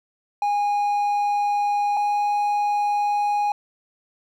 triangle tone pair in turn, 821 / 825.1 Hz, G#5 / G#5, -20 / -12 cents, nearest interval unison, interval 8 cents, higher second, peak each -17 dBFS, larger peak neither, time 0.42-1.97 / 1.97-3.52 s, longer neither, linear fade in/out 2 ms, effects none

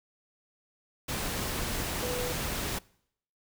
sine tone in noise, 493.9 Hz, B4, in tune, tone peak -33 dBFS, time 2.02-2.33 s, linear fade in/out 10 ms, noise pink, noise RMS -33 dBFS, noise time 1.08-2.79 s, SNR -3 dB, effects noise-tail reverb RT60 0.7 s tail -24 dB re dry

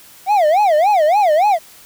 triangle tone with vibrato, 712 Hz, F5, 33 cents sharp, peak -8 dBFS, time 0.26-1.59 s, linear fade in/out 50 ms, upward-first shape sine, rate 3.5 Hz, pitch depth 300 cents each way, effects white hiss -43 dBFS RMS until 1.85 s

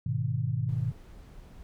sine chord, G# minor, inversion none, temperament just, 103.83 / 124.59 / 155.74 Hz, G#2 / B2 / D#3, 0 / +16 / +2 cents, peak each -32 / -29 / -33 dBFS, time 0.06-0.92 s, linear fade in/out 5 ms
brown noise, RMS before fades -48 dBFS, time 0.69-1.63 s, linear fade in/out 0 ms
effects none

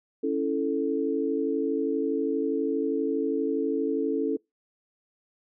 sine chord, A major, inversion first, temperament equal, 277.2 / 329.6 / 440 Hz, C#4 / E4 / A4, 0 / 0 / 0 cents, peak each -28 / -30 / -27 dBFS, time 0.23-4.37 s, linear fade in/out 10 ms, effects noise-tail reverb RT60 0.2 s tail -25 dB re dry

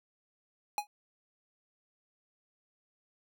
square tone with exponential decay, 831 Hz, G#5, 1 cent sharp, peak -26 dBFS, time 0.78-0.87 s, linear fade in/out 1 ms, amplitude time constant 18 ms, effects none

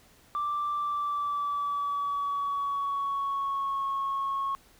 sine tone with pitch glide, 1174.7 to 1096 Hz, D6 to C#6, 0 to -20 cents, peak -26 dBFS, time 0.35-4.55 s, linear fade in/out 0 ms, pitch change -120 cents, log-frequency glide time 0.73-3.86 s, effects tanh soft clip ceiling -24 dBFS + pink hiss -59 dBFS RMS until 4.79 s

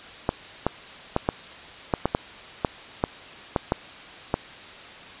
clicks, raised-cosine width 1 ms, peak -6 dBFS, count 12, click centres 0.291 / 0.666 / 1.164 / 1.289 / 1.938 / 2.056 / 2.149 / 2.648 / 3.039 / 3.562 / 3.721 / 4.341 s, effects white hiss -42 dBFS RMS until 5.2 s + resampled to 8000 Hz

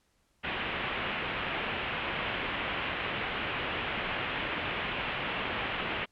white low-pass noise, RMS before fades -34 dBFS, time 0.43-6.06 s, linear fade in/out 20 ms, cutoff 3100 Hz, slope 48 dB/octave, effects pink hiss -72 dBFS RMS until 6.11 s + low-pass 11000 Hz 12 dB/octave

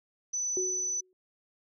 sine tone, 5990 Hz, F#8, 20 cents sharp, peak -29 dBFS, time 0.33-1.01 s, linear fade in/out 10 ms
sine tone with exponential decay, 370 Hz, F#4, in tune, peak -28 dBFS, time 0.57-1.13 s, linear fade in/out 1 ms, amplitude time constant 120 ms
effects none

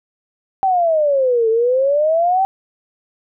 sine exponential two-way sweep, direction down then up, 783 to 440 to 783 Hz, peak -12 dBFS, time 0.63-2.45 s, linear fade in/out 0 ms, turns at 1.49 s, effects none

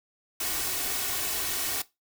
white noise with comb filter, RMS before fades -30 dBFS, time 0.4-1.82 s, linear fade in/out 5 ms, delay 2.7 ms, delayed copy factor +0.6, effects noise-tail reverb RT60 0.2 s tail -18 dB re dry

